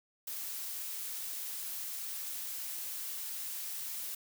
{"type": "noise", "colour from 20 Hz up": "blue", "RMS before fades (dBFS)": -40, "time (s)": [0.27, 4.15], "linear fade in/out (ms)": 5, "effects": []}